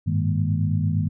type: tone cluster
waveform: sine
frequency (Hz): 99.3 / 108 / 155.4 / 205.8 / 236.5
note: G2 / A2 / D#3 / G#3 / A#3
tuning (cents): +23 / -32 / -2 / -16 / +25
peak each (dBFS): -23 / -29 / -23 / -30 / -31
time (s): 0.06-1.09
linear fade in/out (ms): 20
effects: none